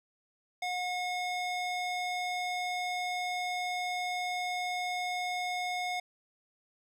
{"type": "tone with band-pass filter", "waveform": "square", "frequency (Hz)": 723, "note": "F#5", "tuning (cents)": -40, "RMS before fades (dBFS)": -34, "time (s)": [0.62, 6], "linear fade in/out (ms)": 5, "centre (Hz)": 2300, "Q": 0.63, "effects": []}